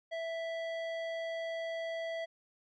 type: tone with low-pass filter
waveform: square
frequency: 659.3 Hz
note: E5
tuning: in tune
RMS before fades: -38 dBFS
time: 0.11-2.26 s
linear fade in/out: 20 ms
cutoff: 3000 Hz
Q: 1.1
effects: none